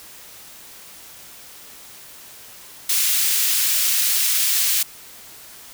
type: high-pass noise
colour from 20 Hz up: white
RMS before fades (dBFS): -19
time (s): 2.89-4.83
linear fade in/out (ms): 5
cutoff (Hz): 2300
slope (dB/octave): 12
effects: white hiss -42 dBFS RMS until 5.73 s